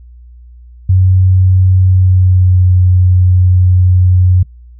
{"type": "tone with pitch glide", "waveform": "sine", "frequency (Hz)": [93.1, 91.18], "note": ["F#2", "F#2"], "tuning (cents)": [11, -25], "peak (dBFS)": -5, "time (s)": [0.89, 4.43], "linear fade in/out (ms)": 5, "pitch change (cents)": -36, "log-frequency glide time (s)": [1.87, 2.67], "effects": ["noise-tail reverb RT60 0.1 s tail -19 dB re dry", "added 60 Hz sine -33 dBFS peak until 4.79 s"]}